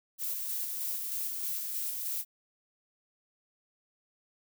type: noise with tremolo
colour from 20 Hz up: violet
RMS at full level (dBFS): -34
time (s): 0.18-2.25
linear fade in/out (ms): 50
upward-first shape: square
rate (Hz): 3.2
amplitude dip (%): 25
effects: none